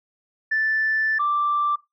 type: tone pair in turn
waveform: sine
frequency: 1760 / 1174.7 Hz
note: A6 / D6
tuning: 0 / 0 cents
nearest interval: perfect fifth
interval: 700 cents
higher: first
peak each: -18 dBFS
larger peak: neither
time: 0.51-1.19 / 1.19-1.76 s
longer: first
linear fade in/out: 10 ms
effects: noise-tail reverb RT60 0.2 s tail -20 dB re dry + tanh soft clip ceiling -14 dBFS